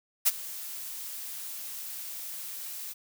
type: noise with ADSR envelope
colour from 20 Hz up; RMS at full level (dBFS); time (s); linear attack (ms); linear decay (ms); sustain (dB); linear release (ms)
blue; -20; 0.25-2.94; 23; 32; -19; 22
effects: none